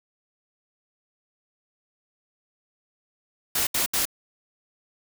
white noise bursts, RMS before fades -24 dBFS, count 3, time 3.55-4.054 s, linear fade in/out 5 ms, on 120 ms, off 72 ms, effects none

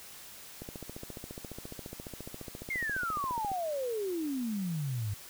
click train, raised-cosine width 2 ms, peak -28 dBFS, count 43, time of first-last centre 0.62-3.517 s, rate 14.5 Hz
sine exponential sweep, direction down, 2174 to 98 Hz, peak -31 dBFS, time 2.7-5.14 s, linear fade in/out 5 ms
effects white hiss -49 dBFS RMS until 5.29 s

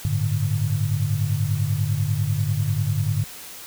sine chord, G suspended second, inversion none, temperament equal with one note detuned, 99.83 / 110 / 146.83 Hz, G2 / A2 / D3, +32 / 0 / 0 cents, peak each -24 dBFS, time 0.05-3.24 s, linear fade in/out 0 ms, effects white hiss -39 dBFS RMS until 3.66 s

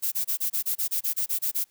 violet noise bursts, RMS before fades -26 dBFS, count 13, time 0.02-1.644 s, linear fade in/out 20 ms, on 100 ms, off 27 ms, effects white hiss -65 dBFS RMS until 1.7 s

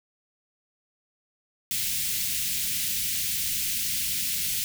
white band-stop noise, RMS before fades -28 dBFS, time 1.71-4.64 s, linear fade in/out 0 ms, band 210 to 2200 Hz, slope 24 dB/octave, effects none

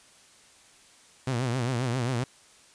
sawtooth tone with vibrato, 124.2 Hz, B2, 10 cents sharp, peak -22 dBFS, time 1.27-2.24 s, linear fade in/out 5 ms, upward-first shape triangle, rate 7.5 Hz, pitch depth 150 cents each way, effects white hiss -56 dBFS RMS until 2.74 s + resampled to 22050 Hz

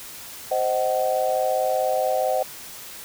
sine chord, C diminished, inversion none, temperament just, 523.3 / 627.9 / 753.5 Hz, C5 / Eb5 / Gb5, 0 / +16 / +31 cents, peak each -24 dBFS, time 0.51-2.43 s, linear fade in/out 5 ms, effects white hiss -39 dBFS RMS until 3.04 s

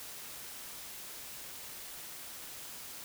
silence, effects white hiss -46 dBFS RMS until 3.04 s

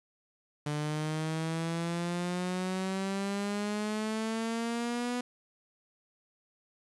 sawtooth exponential sweep, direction up, 147.7 to 246.9 Hz, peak -27 dBFS, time 0.66-5.21 s, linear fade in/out 5 ms, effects resampled to 24000 Hz + 9-bit

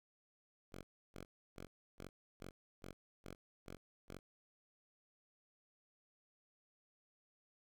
5% pulse tone bursts, 46.25 Hz, F#1, in tune, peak -38 dBFS, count 9, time 0.72-4.19 s, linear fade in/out 10 ms, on 110 ms, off 310 ms, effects none

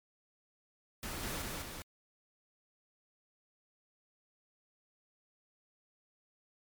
pink noise with echo, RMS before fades -41 dBFS, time 1.03-1.42 s, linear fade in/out 0 ms, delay 200 ms, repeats 2, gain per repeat -2 dB, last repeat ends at 1.82 s, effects MP3 96 kbps

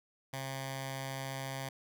10% pulse tone with notch filter, 134.3 Hz, C3, 46 cents sharp, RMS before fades -40 dBFS, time 0.33-1.69 s, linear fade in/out 5 ms, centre 350 Hz, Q 0.66, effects none

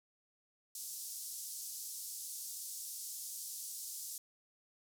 white band-pass noise, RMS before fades -45 dBFS, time 0.75-4.18 s, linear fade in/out 2 ms, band 5100 to 13000 Hz, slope 24 dB/octave, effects none

